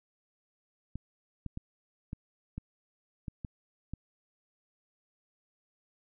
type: clicks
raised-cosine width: 5 ms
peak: -25 dBFS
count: 8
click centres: 0.956 / 1.463 / 1.574 / 2.131 / 2.58 / 3.282 / 3.448 / 3.936 s
effects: none